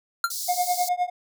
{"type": "tone with exponential decay", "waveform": "square", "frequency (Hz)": 1380, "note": "F6", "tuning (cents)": -21, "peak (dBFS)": -16, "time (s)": [0.24, 0.32], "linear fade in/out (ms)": 2, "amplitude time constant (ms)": 17}
{"type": "high-pass noise", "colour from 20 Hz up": "pink", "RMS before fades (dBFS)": -31, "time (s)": [0.3, 0.89], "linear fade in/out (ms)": 5, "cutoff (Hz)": 4300, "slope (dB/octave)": 48}
{"type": "tone with tremolo", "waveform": "triangle", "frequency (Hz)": 717, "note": "F5", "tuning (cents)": 45, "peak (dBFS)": -16, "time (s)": [0.48, 1.1], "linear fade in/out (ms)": 10, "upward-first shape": "triangle", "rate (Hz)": 9.7, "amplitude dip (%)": 100}
{"effects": []}